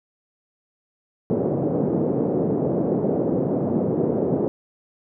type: band-pass noise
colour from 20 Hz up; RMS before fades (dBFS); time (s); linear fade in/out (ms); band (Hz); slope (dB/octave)
white; -22; 1.3-4.48; 0; 130 to 490; 24
effects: none